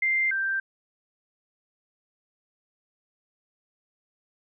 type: tone pair in turn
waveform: sine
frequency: 2093 / 1571.1 Hz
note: C7 / G6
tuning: 0 / +3 cents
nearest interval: perfect fourth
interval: 497 cents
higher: first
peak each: -21 / -24 dBFS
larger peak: first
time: 0.02-0.31 / 0.31-0.6 s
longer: neither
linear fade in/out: 5 ms
effects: none

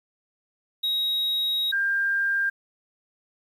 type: tone pair in turn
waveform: triangle / sine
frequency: 3800 / 1596.8 Hz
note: A#7 / G6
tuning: +33 / +32 cents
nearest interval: octave + minor third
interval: 1501 cents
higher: first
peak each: -21 dBFS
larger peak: neither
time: 0.83-1.72 / 1.72-2.5 s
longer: first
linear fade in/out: 10 ms
effects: 9-bit

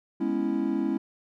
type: chord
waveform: triangle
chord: C# minor seventh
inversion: second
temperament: equal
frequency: 207.7 / 246.9 / 277.2 / 329.6 Hz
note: G#3 / B3 / C#4 / E4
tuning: 0 / 0 / 0 / 0 cents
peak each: -29 / -30 / -27 / -27 dBFS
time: 0.2-0.98 s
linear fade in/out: 10 ms
effects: none

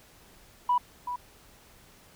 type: tone with echo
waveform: sine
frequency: 982 Hz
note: B5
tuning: 10 cents flat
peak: -20 dBFS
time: 0.69-0.78 s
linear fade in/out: 5 ms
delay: 380 ms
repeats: 1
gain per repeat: -10 dB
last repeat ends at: 1.16 s
effects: tanh soft clip ceiling -16 dBFS + pink hiss -56 dBFS RMS until 2.15 s

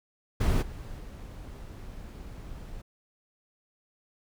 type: noise with level steps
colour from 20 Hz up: brown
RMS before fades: -24 / -40 / -42 dBFS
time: 0.4-2.82 s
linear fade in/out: 10 ms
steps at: 0.61 / 0.98 s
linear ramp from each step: 20 ms
effects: none

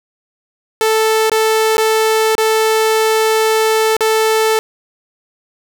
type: tone with dropouts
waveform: sawtooth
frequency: 440 Hz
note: A4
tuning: in tune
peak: -7 dBFS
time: 0.81-4.59 s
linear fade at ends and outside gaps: 0 ms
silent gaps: 1.297-1.317 / 1.77-1.781 / 2.352-2.381 / 3.967-4.007 s
effects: none

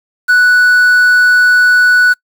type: tone with quantisation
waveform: triangle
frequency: 1480 Hz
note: F#6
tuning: in tune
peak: -3 dBFS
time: 0.28-2.14 s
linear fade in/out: 20 ms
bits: 5
effects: noise-tail reverb RT60 0.1 s tail -26 dB re dry

